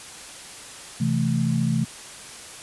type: chord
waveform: sine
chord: A minor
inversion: first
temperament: equal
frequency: 130.81 / 164.81 / 220 Hz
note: C3 / E3 / A3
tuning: 0 / 0 / 0 cents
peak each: -24 dBFS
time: 1-1.85 s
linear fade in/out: 10 ms
effects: white hiss -40 dBFS RMS until 2.62 s + resampled to 24000 Hz